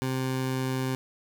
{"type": "tone", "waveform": "20% pulse", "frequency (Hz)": 130.6, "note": "C3", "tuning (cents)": -3, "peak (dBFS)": -22, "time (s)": [0.02, 0.95], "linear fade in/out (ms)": 0, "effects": []}